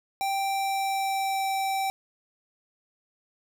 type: tone with pitch glide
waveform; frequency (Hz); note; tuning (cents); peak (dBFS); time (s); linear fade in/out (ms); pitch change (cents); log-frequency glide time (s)
square; 784 to 775.9; G5 to G5; 0 to -18; -26; 0.21-1.9; 0; -18; 0.37-1.46
effects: none